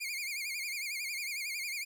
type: tone with vibrato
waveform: sawtooth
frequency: 2275 Hz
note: C#7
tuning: 44 cents sharp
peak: -32 dBFS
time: 0-1.85 s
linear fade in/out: 20 ms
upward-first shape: sine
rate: 11 Hz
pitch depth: 130 cents each way
effects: 12-bit